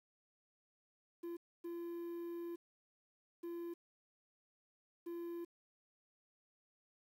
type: tone bursts at uneven times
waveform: triangle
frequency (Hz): 342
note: F4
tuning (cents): -36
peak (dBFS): -40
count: 4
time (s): 1.23-1.37 / 1.64-2.56 / 3.43-3.74 / 5.06-5.45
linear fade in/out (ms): 10
effects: 11-bit